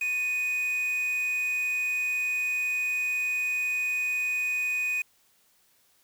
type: tone with quantisation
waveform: triangle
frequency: 2489 Hz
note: D#7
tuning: in tune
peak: -24 dBFS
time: 0.01-5.02 s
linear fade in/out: 5 ms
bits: 7
effects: white hiss -65 dBFS RMS until 6.03 s